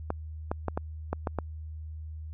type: clicks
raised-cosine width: 1 ms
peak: -15 dBFS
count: 7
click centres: 0.104 / 0.515 / 0.683 / 0.775 / 1.13 / 1.272 / 1.387 s
effects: added 78 Hz sine -37 dBFS peak until 2.33 s